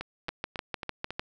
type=two click trains; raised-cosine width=0.3 ms; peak=-15 / -19 dBFS; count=7 / 5; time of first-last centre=0.29-1.195 / 0.01-1.106 s; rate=6.63 / 3.65 Hz; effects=none